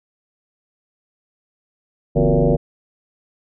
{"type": "tone with frequency modulation", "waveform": "sine", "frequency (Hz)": 164.81, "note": "E3", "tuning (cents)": 0, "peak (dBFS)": -12, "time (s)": [2.15, 2.57], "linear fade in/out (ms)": 20, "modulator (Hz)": 102, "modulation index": 4.3, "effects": []}